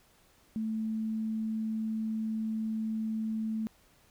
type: tone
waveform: sine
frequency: 220 Hz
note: A3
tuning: in tune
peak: -30 dBFS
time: 0.56-3.67 s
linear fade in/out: 0 ms
effects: pink hiss -64 dBFS RMS until 4.1 s